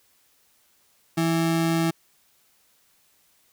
square ring-modulated tone, 247.2 Hz, B3, 2 cents sharp, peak -18 dBFS, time 1.17-1.91 s, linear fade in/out 10 ms, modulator 80.9 Hz, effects white hiss -63 dBFS RMS until 3.52 s

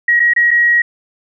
sine tone with dropouts, 1900 Hz, A#6, 33 cents sharp, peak -8 dBFS, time 0.08-0.82 s, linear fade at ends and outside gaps 5 ms, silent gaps 0.196-0.2 / 0.336-0.362 / 0.508-0.512 s, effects none

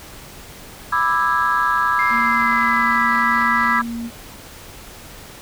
sine chord, E dominant seventh, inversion second, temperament just, 988.9 / 1186.7 / 1318.5 / 1648.1 Hz, B5 / D6 / E6 / G#6, +2 / +18 / 0 / -14 cents, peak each -20 dBFS, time 0.92-3.82 s, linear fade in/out 10 ms
sine tone with pitch glide, 2103 to 1973.5 Hz, C7 to B6, +8 to -2 cents, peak -20 dBFS, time 1.99-3.79 s, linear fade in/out 2 ms, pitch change -110 cents, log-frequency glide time 2.13-3.05 s
sine tone, 233.1 Hz, A#3, in tune, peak -24 dBFS, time 2.09-4.11 s, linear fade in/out 50 ms
effects tanh soft clip ceiling -7 dBFS + pink hiss -39 dBFS RMS until 5.41 s

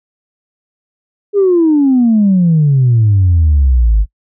sine exponential sweep, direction down, 415.3 to 49 Hz, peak -5 dBFS, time 1.33-4.06 s, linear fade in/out 50 ms, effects noise-tail reverb RT60 0.1 s tail -25 dB re dry + tanh soft clip ceiling -3 dBFS

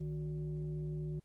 sine tone with frequency modulation, 152.7 Hz, D#3, 32 cents flat, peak -36 dBFS, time 0-1.2 s, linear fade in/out 10 ms, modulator 214 Hz, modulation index 0.61, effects pink hiss -75 dBFS RMS until 1.24 s + Opus 24 kbps

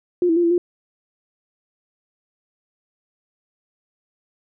sine tone with pitch steps, 354.6 / 327.3 / 347.5 / 337.8 / 352 Hz, F4 / E4 / F4 / E4 / F4, +26 / -12 / -9 / +42 / +14 cents, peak -14 dBFS, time 0.22-0.58 s, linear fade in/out 2 ms, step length 72 ms, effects none

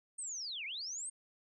sine linear two-way sweep, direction down then up, 8710 to 2084 to 8710 Hz, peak -39 dBFS, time 0.18-1.1 s, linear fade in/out 10 ms, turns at 0.65 s, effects none

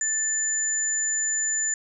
sine tone pair together, 1760 / 7040 Hz, A6 / A8, 0 / 0 cents, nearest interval 2 octaves, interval 2400 cents, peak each -32 / -23 dBFS, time 0.01-1.74 s, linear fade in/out 2 ms, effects none

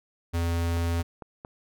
square tone, 84.6 Hz, E2, 45 cents sharp, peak -25 dBFS, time 0.33-1.03 s, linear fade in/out 20 ms
click train, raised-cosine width 1 ms, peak -25 dBFS, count 4, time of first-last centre 0.77-1.449 s, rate 4.42 Hz
effects none

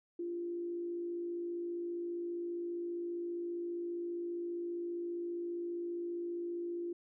sine tone with frequency modulation, 345.3 Hz, F4, 20 cents flat, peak -36 dBFS, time 0.19-6.93 s, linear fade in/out 5 ms, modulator 55 Hz, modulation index 0.23, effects none

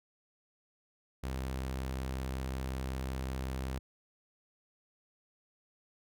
sawtooth tone, 65.41 Hz, C2, in tune, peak -31 dBFS, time 1.23-3.79 s, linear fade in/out 10 ms, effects none

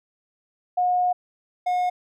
sine / triangle tone pair in turn, 722 / 722 Hz, F#5 / F#5, -43 / -43 cents, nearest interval unison, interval 0 cents, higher neither, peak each -18 dBFS, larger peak neither, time 0.77-1.13 / 1.66-1.9 s, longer first, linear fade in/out 10 ms, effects none

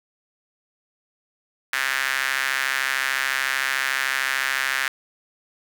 sawtooth tone with high-pass filter, 133.6 Hz, C3, 36 cents sharp, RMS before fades -24 dBFS, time 1.73-4.88 s, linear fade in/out 2 ms, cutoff 1700 Hz, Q 3.1, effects none

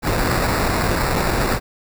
pink noise with sample-and-hold, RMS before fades -19 dBFS, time 0.02-1.6 s, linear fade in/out 50 ms, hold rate 3150 Hz, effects none

